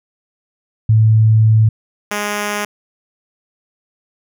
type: tone pair in turn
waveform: sine / 5% pulse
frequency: 110 / 207.1 Hz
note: A2 / G#3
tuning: 0 / -5 cents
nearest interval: major seventh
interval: 1095 cents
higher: second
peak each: -7 dBFS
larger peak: neither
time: 0.89-1.69 / 2.11-2.65 s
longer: first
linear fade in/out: 5 ms
effects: none